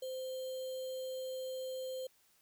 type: tone with sample-and-hold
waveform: sine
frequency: 518 Hz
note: C5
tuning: 17 cents flat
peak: -38 dBFS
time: 0.02-2.07 s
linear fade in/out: 5 ms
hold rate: 3675 Hz
effects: white hiss -70 dBFS RMS until 2.41 s